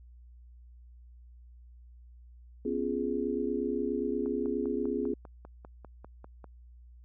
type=chord; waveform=sine; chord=C# dominant seventh; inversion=third; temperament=just; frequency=249.5 / 277.2 / 346.5 / 415.8 Hz; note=B3 / C#4 / E#4 / G#4; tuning=+18 / 0 / -14 / +2 cents; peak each=-34 / -35 / -35 / -33 dBFS; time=2.65-5.14 s; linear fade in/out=5 ms
type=click train; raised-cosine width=1 ms; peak=-33 dBFS; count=12; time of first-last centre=4.26-6.443 s; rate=5.04 Hz
effects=added 60 Hz sine -50 dBFS peak until 7.04 s